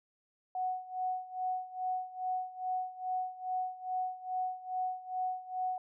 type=tone with tremolo; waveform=sine; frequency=740 Hz; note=F#5; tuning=in tune; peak=-30 dBFS; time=0.55-5.78 s; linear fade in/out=2 ms; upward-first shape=sine; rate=2.4 Hz; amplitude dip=85%; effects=none